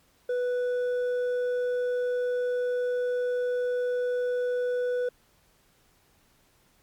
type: tone with hard clipping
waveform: sine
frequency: 493.9 Hz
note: B4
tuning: in tune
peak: -26 dBFS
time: 0.29-5.09 s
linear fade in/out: 5 ms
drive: 4 dB
effects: pink hiss -64 dBFS RMS until 6.82 s + MP3 96 kbps